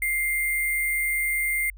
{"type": "tone with sample-and-hold", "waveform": "sine", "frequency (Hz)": 2100, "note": "C7", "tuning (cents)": 6, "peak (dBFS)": -22, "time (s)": [0.02, 1.7], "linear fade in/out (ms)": 2, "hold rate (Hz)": 11025, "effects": ["added 47 Hz sine -41 dBFS peak until 1.77 s"]}